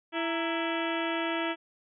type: harmonic tone with a mistuned harmonic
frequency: 331.6 Hz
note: E4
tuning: 10 cents sharp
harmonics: 1 / 2 / 3 / 4 / 5 / 6 / 7 / 8 / 9 / 10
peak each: -32 / -35 / -37 / -38 / -39 / -40 / -40 / -41 / -42 / -42 dBFS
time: 0.12-1.56 s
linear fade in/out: 50 ms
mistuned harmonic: 3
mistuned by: -110 cents
effects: none